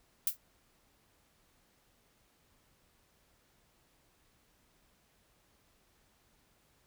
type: noise with exponential decay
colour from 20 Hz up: violet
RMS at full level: -25 dBFS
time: 0.27-0.37 s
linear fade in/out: 2 ms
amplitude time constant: 21 ms
effects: pink hiss -70 dBFS RMS until 6.86 s